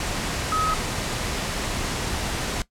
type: tone in noise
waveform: sine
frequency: 1272 Hz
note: D#6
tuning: 38 cents sharp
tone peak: -21 dBFS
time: 0.52-0.74 s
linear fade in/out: 2 ms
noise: pink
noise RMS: -27 dBFS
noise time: 0-2.62 s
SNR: +3 dB
effects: noise-tail reverb RT60 0.1 s tail -17 dB re dry + low-pass 9000 Hz 12 dB/octave